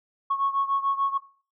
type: beating tone pair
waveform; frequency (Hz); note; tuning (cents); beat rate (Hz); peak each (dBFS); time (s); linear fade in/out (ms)
sine; 1100 / 1106.8; C#6 / C#6; -14 / -3; 6.8; -24 / -27; 0.3-1.18; 10
effects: noise-tail reverb RT60 0.4 s tail -17 dB re dry + tanh soft clip ceiling -15 dBFS